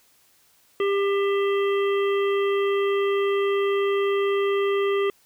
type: harmonic tone with a mistuned harmonic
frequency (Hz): 398.2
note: G4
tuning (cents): +27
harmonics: 1 / 3 / 5 / 7 / 8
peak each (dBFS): -20 / -30 / -34 / -37 / -38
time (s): 0.8-5.1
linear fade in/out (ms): 2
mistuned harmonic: 7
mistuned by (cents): -78
effects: white hiss -60 dBFS RMS until 5.25 s